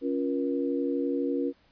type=chord; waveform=sine; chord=Bb minor; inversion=first; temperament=equal with one note detuned; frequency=277.2 / 349.2 / 477.6 Hz; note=Db4 / F4 / Bb4; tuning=0 / 0 / +42 cents; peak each=-28 / -32 / -31 dBFS; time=0.01-1.53 s; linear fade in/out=50 ms; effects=pink hiss -64 dBFS RMS until 1.71 s + resampled to 11025 Hz